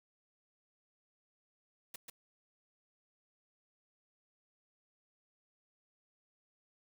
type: noise with echo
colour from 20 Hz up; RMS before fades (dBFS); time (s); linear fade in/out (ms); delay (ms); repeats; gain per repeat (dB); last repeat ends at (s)
white; -45; 1.94-1.96; 5; 140; 1; -3; 2.1
effects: none